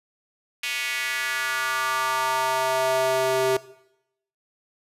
square tone with high-pass filter sweep, 130.81 Hz, C3, in tune, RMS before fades -24 dBFS, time 0.63-3.57 s, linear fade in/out 5 ms, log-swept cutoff 2500 to 450 Hz, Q 2.8, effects noise-tail reverb RT60 0.8 s tail -18 dB re dry + resampled to 32000 Hz

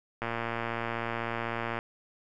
click train, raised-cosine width 0.5 ms, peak -17 dBFS, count 183, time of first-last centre 0.22-1.789 s, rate 116 Hz, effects none

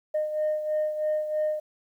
sine beating tone pair, 612 / 615.1 Hz, D#5 / D#5, -29 / -20 cents, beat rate 3.1 Hz, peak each -24 / -31 dBFS, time 0.14-1.6 s, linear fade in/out 10 ms, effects tanh soft clip ceiling -20 dBFS + 10-bit

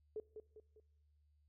sine tone with echo, 430.8 Hz, A4, 37 cents flat, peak -40 dBFS, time 0.16-0.2 s, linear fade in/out 2 ms, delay 200 ms, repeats 3, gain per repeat -7 dB, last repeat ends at 0.8 s, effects noise-tail reverb RT60 1.0 s tail -23 dB re dry + added 74 Hz sine -70 dBFS peak until 1.48 s

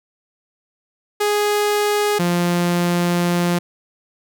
sawtooth tone pair in turn, 415.3 / 174.61 Hz, G#4 / F3, 0 / 0 cents, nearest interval octave + minor third, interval 1500 cents, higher first, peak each -12 dBFS, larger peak neither, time 1.2-2.19 / 2.19-3.59 s, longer second, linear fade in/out 10 ms, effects none

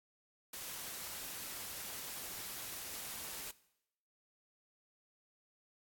white noise, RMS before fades -45 dBFS, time 0.53-3.51 s, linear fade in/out 5 ms, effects noise-tail reverb RT60 0.8 s tail -19 dB re dry + AAC 64 kbps

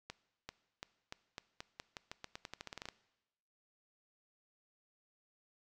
accelerating click train, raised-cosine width 0.2 ms, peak -26 dBFS, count 20, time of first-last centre 0.1-2.887 s, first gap 390 ms, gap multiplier 0.87, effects noise-tail reverb RT60 1.0 s tail -19 dB re dry

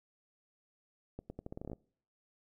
accelerating click train, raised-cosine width 2 ms, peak -29 dBFS, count 12, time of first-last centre 1.19-1.732 s, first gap 110 ms, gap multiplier 0.82, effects noise-tail reverb RT60 0.6 s tail -26 dB re dry

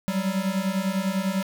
square beating tone pair, 187 / 197 Hz, F#3 / G3, +19 / +9 cents, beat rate 10 Hz, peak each -27 dBFS, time 0.08-1.43 s, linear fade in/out 0 ms, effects 9-bit

